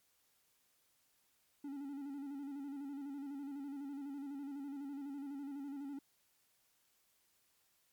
triangle tone with vibrato, 280 Hz, C#4, 18 cents sharp, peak -40 dBFS, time 1.64-5.99 s, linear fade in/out 5 ms, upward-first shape square, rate 12 Hz, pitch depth 49 cents each way, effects white hiss -75 dBFS RMS until 7.92 s + MP3 96 kbps

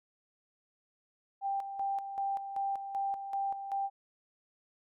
sine tone with tremolo, 789 Hz, G5, 11 cents sharp, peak -30 dBFS, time 1.41-3.9 s, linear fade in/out 50 ms, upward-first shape square, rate 2.6 Hz, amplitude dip 60%, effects none

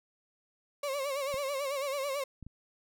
35% pulse tone with vibrato, 554.4 Hz, C#5, in tune, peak -30 dBFS, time 0.83-2.24 s, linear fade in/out 5 ms, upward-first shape sine, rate 9.1 Hz, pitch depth 87 cents each way
clicks, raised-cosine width 5 ms, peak -33 dBFS, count 3, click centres 1.342 / 2.427 / 2.466 s
effects none

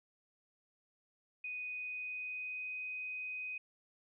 sine tone with pitch glide, 2489 to 2505 Hz, D#7 to D#7, 0 to +11 cents, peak -39 dBFS, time 1.44-3.58 s, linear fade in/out 5 ms, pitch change +11 cents, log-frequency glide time 1.64-2.75 s, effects none

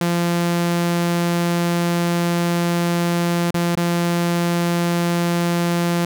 sawtooth tone with dropouts, 172.2 Hz, F3, 24 cents flat, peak -13 dBFS, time 0.01-6.05 s, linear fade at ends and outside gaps 2 ms, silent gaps 3.508-3.543 / 3.753-3.771 s, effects none

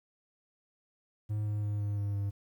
triangle tone with pitch steps, 105.8 / 104.71 / 103.62 / 102.55 / 101.49 / 100.44 Hz, G#2 / G#2 / G#2 / G#2 / G#2 / G2, +33 / +15 / -3 / -21 / -39 / +43 cents, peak -28 dBFS, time 1.29-2.31 s, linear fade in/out 20 ms, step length 170 ms, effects 11-bit

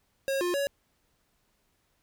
square tone with pitch steps, 543 / 353.9 / 561 Hz, C#5 / F4 / C#5, -36 / +23 / +21 cents, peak -27 dBFS, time 0.28-0.67 s, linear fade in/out 0 ms, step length 130 ms, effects pink hiss -72 dBFS RMS until 2.02 s

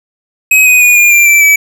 square tone with pitch steps, 2540 / 2498 / 2456 / 2416 / 2375 / 2336 / 2297 Hz, D#7 / D#7 / D#7 / D7 / D7 / D7 / D7, +35 / +6 / -23 / +48 / +19 / -10 / -39 cents, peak -4 dBFS, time 0.51-1.56 s, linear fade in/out 5 ms, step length 150 ms, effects none

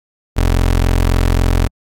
25% pulse tone, 43.66 Hz, F1, in tune, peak -7 dBFS, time 0.36-1.68 s, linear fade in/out 20 ms, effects AAC 48 kbps

